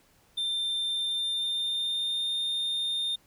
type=tone with pitch glide; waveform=triangle; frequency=3584 to 3636 Hz; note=A7 to A#7; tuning=+31 to -44 cents; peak=-26 dBFS; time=0.37-3.16 s; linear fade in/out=10 ms; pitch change=+25 cents; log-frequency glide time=0.82-2.33 s; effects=pink hiss -63 dBFS RMS until 3.26 s